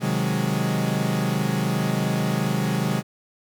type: chord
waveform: 40% pulse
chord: Ab dominant seventh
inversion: first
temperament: equal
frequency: 130.81 / 155.56 / 185 / 207.7 Hz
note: C3 / Eb3 / Gb3 / Ab3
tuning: 0 / 0 / 0 / 0 cents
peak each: -26 dBFS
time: 0-3.03 s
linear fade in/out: 50 ms
effects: none